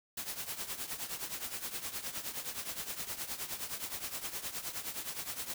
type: noise with tremolo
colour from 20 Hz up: white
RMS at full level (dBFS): -37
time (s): 0.17-5.54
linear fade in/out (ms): 5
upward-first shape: triangle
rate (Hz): 9.6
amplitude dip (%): 80
effects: none